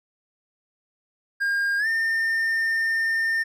triangle tone with pitch glide, 1613 to 1810.5 Hz, G6 to A6, +49 to +49 cents, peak -19 dBFS, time 1.4-3.44 s, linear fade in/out 20 ms, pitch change +200 cents, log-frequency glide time 1.78-1.87 s, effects none

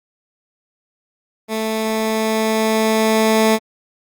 15% pulse tone with level ramp, 220 Hz, A3, in tune, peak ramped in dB -13 to -5 dBFS, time 1.48-3.59 s, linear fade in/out 50 ms, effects Opus 32 kbps

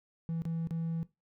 triangle tone with dropouts, 164.81 Hz, E3, in tune, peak -29 dBFS, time 0.29-1.03 s, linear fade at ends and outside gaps 0 ms, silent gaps 0.42-0.453 / 0.672-0.708 s, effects noise-tail reverb RT60 0.2 s tail -18 dB re dry + tanh soft clip ceiling -25 dBFS

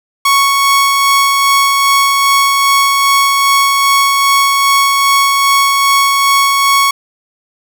sawtooth tone with tremolo, 1108.7 Hz, C#6, in tune, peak -3 dBFS, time 0.25-6.91 s, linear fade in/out 5 ms, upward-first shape sine, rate 2.5 Hz, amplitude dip 25%, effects none

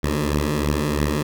10% pulse beating tone pair, 73.1 / 76.1 Hz, D2 / D#2, -7 / -38 cents, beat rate 3 Hz, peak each -13 / -16 dBFS, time 0.03-1.23 s, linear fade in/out 10 ms, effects none

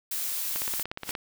blue noise, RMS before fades -31 dBFS, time 0.11-0.83 s, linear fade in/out 5 ms
click train, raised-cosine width 0.3 ms, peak -17 dBFS, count 11, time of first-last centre 0.56-1.152 s, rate 16.9 Hz
white noise with exponential growth, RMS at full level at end -29 dBFS, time 0.98-1.11 s, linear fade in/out 1 ms, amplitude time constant 27 ms
effects none

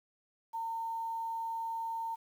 sine tone with quantisation, 910 Hz, A#5, 42 cents flat, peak -34 dBFS, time 0.53-2.16 s, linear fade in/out 20 ms, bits 10, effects none

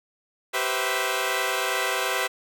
10% pulse chord, C major seventh, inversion second, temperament equal with one note detuned, 386.8 / 493.9 / 523.3 / 659.3 Hz, G4 / B4 / C5 / E5, -23 / 0 / 0 / 0 cents, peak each -21 dBFS, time 0.53-2.28 s, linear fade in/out 20 ms, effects none

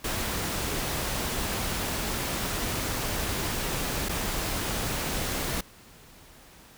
pink noise with dropouts, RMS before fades -30 dBFS, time 0.04-5.61 s, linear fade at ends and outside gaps 5 ms, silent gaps 4.087-4.092 s, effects pink hiss -52 dBFS RMS until 6.77 s

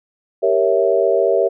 sine chord, G diminished seventh, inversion none, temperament equal, 392 / 466.2 / 554.4 / 659.3 Hz, G4 / Bb4 / Db5 / Fb5, 0 / 0 / 0 / 0 cents, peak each -18 dBFS, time 0.42-1.49 s, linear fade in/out 20 ms, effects none

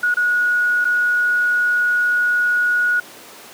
sine tone with dropouts, 1455 Hz, F#6, 29 cents flat, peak -14 dBFS, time 0.03-3 s, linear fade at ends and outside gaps 5 ms, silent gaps 0.142-0.169 / 0.845-0.851 s, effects pink hiss -39 dBFS RMS until 3.53 s + high-pass 300 Hz 12 dB/octave

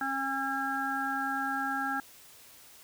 harmonic tone, 271 Hz, C#4, 39 cents flat, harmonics 1 / 3 / 5 / 6, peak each -37 / -34 / -35 / -34 dBFS, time 0.01-2 s, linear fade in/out 2 ms, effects white hiss -54 dBFS RMS until 2.83 s

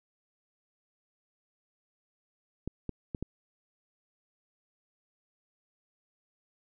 clicks, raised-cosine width 3 ms, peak -21 dBFS, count 4, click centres 2.676 / 2.893 / 3.148 / 3.226 s, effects none

